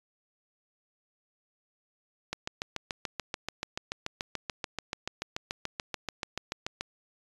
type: click train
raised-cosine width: 0.2 ms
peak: -15 dBFS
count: 32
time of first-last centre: 2.33-6.81 s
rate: 6.92 Hz
effects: resampled to 24000 Hz